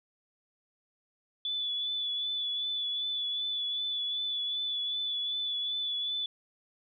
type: tone with vibrato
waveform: sine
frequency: 3457 Hz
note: A7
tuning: 31 cents flat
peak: -30 dBFS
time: 1.45-6.26 s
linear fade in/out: 2 ms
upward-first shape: triangle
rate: 2.6 Hz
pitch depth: 31 cents each way
effects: none